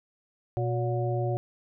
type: harmonic tone with a mistuned harmonic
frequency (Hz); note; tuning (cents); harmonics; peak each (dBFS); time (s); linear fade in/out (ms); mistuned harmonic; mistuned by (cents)
121; B2; -35; 1 / 3 / 5 / 6; -27 / -32 / -34 / -35; 0.57-1.37; 0; 5; -100
effects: none